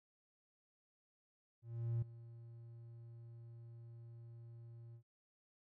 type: tone with ADSR envelope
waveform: triangle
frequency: 116.54 Hz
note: A#2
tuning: in tune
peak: -31 dBFS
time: 1.62-5.03 s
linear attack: 400 ms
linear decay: 7 ms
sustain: -19 dB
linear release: 83 ms
effects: tanh soft clip ceiling -29 dBFS